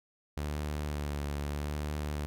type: tone with vibrato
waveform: sawtooth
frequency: 73.42 Hz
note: D2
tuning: in tune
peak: -29 dBFS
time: 0.37-2.26 s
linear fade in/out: 0 ms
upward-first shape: sine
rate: 0.8 Hz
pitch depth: 31 cents each way
effects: none